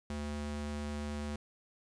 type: ring-modulated tone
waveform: square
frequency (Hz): 147.6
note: D3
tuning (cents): +9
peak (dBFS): -34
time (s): 0.1-1.36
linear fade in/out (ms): 2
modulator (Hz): 71.5
effects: resampled to 22050 Hz + 11-bit